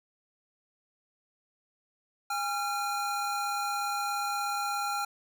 square tone pair together, 816 / 1372.3 Hz, G#5 / F6, -31 / -31 cents, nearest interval major sixth, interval 900 cents, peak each -33 / -33 dBFS, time 2.3-5.05 s, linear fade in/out 5 ms, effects none

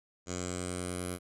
10% pulse tone with low-pass filter sweep, 89.9 Hz, F#2, 49 cents flat, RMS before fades -37 dBFS, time 0.26-1.19 s, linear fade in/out 50 ms, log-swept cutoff 6900 to 11000 Hz, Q 7.7, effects none

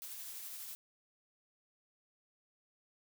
blue noise with tremolo, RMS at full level -45 dBFS, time 0.02-0.75 s, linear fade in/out 0 ms, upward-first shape triangle, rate 12 Hz, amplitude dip 30%, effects none

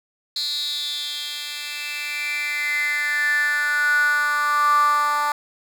10% pulse tone with high-pass filter sweep, 293.7 Hz, D4, in tune, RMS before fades -22 dBFS, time 0.36-5.32 s, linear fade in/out 2 ms, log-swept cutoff 4100 to 1000 Hz, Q 9.3, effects none

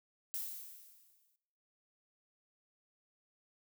violet noise with exponential decay, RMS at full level -38 dBFS, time 0.34-1.36 s, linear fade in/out 0 ms, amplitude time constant 220 ms, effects noise-tail reverb RT60 0.9 s tail -19 dB re dry

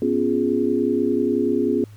sine chord, C# dominant seventh, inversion third, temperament equal, 246.9 / 277.2 / 349.2 / 415.3 Hz, B3 / C#4 / E#4 / G#4, 0 / 0 / 0 / 0 cents, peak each -23 dBFS, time 0.02-1.84 s, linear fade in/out 2 ms, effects added 105 Hz sine -40 dBFS peak until 1.96 s + pink hiss -55 dBFS RMS until 1.96 s

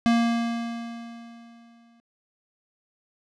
square tone with exponential decay, 233.1 Hz, A#3, in tune, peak -17 dBFS, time 0.06-2 s, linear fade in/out 0 ms, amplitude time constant 420 ms, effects low-pass 5000 Hz 12 dB/octave

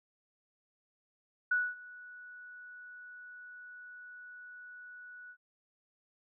sine tone with ADSR envelope, 1473 Hz, F#6, 8 cents flat, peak -25 dBFS, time 1.51-5.37 s, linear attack 7 ms, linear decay 230 ms, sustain -22 dB, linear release 68 ms, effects none

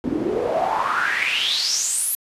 pink noise with band-pass filter sweep, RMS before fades -22 dBFS, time 0.04-2.15 s, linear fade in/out 0 ms, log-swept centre 240 to 12000 Hz, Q 6.9, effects resampled to 32000 Hz

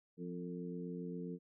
harmonic tone with a mistuned harmonic, 87.31 Hz, F2, in tune, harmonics 2 / 3 / 4 / 5, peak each -43 / -47 / -50 / -48 dBFS, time 0.17-1.39 s, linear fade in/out 50 ms, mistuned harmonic 5, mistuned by +40 cents, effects none

